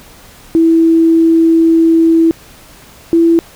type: tone pair in turn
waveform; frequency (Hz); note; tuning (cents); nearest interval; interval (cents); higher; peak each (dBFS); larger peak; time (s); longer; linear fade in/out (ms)
sine; 328.1 / 333.4; E4 / E4; -8 / +20; unison; 28; second; -5; neither; 0.55-2.31 / 3.13-3.39; first; 0
effects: pink hiss -39 dBFS RMS until 3.55 s